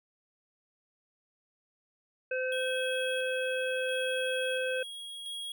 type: harmonic tone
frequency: 514 Hz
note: C5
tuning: 31 cents flat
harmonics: 1 / 3 / 5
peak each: -31 / -35 / -38 dBFS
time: 2.31-4.83 s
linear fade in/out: 5 ms
type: tone with tremolo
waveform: square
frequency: 3298 Hz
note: G#7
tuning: 13 cents flat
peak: -37 dBFS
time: 2.52-5.52 s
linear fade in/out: 2 ms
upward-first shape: square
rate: 0.73 Hz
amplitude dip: 35%
effects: none